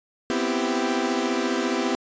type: chord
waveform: sawtooth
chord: C major seventh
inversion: third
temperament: equal with one note detuned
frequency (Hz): 246.9 / 261.6 / 332.5 / 392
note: B3 / C4 / E4 / G4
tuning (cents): 0 / 0 / +15 / 0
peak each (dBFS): -24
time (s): 0.3-1.95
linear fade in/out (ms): 0
effects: resampled to 16000 Hz